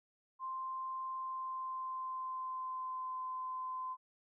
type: tone with pitch glide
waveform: sine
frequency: 1046.5 to 1029.7 Hz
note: C6 to C6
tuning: 0 to -28 cents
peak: -38 dBFS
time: 0.39-3.97 s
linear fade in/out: 50 ms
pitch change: -28 cents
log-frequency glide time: 1.12-3.21 s
effects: none